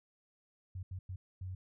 sine tone bursts at uneven times, 92.7 Hz, F#2, 4 cents sharp, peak -39 dBFS, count 4, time 0.75-0.83 / 0.91-0.99 / 1.09-1.16 / 1.41-1.55 s, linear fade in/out 5 ms, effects none

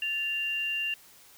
sine tone pair together, 1750 / 2780 Hz, A6 / F7, -10 / -9 cents, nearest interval minor sixth, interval 801 cents, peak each -40 / -28 dBFS, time 0.02-0.94 s, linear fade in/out 2 ms, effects white hiss -55 dBFS RMS until 1.37 s

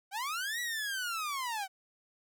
sawtooth linear two-way sweep, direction up then down, 740 to 1958 to 740 Hz, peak -30 dBFS, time 0.11-1.68 s, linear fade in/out 50 ms, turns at 0.6 s, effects none

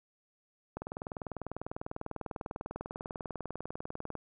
click train, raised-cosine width 1 ms, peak -24 dBFS, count 69, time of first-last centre 0.77-4.153 s, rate 20.1 Hz, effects none

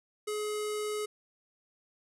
square tone with low-pass filter, 422.3 Hz, G#4, 29 cents sharp, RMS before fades -34 dBFS, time 0.27-1.06 s, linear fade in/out 10 ms, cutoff 10000 Hz, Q 2.4, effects none

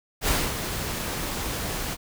pink noise with ADSR envelope, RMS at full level -22 dBFS, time 0.21-1.97 s, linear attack 71 ms, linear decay 240 ms, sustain -8 dB, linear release 43 ms, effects none

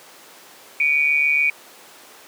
sine tone pair together, 2283 / 2430 Hz, D7 / D#7, -50 / -42 cents, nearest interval minor second, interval 108 cents, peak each -18 dBFS, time 0.8-1.5 s, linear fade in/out 2 ms, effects pink hiss -44 dBFS RMS until 2.27 s + high-pass 400 Hz 12 dB/octave

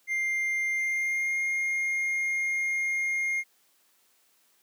triangle tone with pitch glide, 2100 to 2129 Hz, C7 to C7, +6 to +30 cents, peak -24 dBFS, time 0.07-3.44 s, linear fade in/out 50 ms, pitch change +24 cents, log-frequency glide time 0.74-1.38 s, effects white hiss -66 dBFS RMS until 4.62 s + high-pass 200 Hz 12 dB/octave

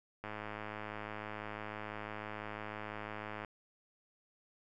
click train, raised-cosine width 0.5 ms, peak -27 dBFS, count 341, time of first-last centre 0.24-3.448 s, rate 106 Hz, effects none

